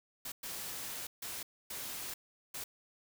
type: noise bursts at uneven times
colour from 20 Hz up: white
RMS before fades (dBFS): -42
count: 5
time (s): 0.25-0.32 / 0.43-1.07 / 1.22-1.43 / 1.7-2.14 / 2.54-2.64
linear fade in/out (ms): 5
effects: none